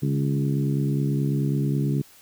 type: harmonic tone with a mistuned harmonic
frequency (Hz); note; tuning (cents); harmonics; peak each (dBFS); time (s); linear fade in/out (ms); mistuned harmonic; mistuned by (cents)
69.3; C#2; 0; 2 / 3 / 4 / 5 / 6; -22 / -29 / -29 / -33 / -37; 0.02-2.02; 10; 2; +50
effects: white hiss -52 dBFS RMS until 2.21 s